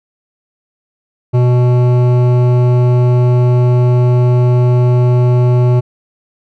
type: tone with hard clipping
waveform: sine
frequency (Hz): 123.47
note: B2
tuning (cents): 0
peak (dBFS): -9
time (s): 1.33-5.81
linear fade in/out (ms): 20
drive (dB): 13
effects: none